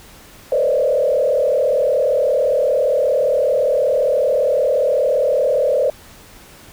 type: tone with frequency modulation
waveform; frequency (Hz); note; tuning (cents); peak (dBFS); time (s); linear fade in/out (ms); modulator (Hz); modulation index
sine; 552; C#5; -7; -13; 0.52-5.9; 2; 37.4; 1.8
effects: pink hiss -43 dBFS RMS until 6.72 s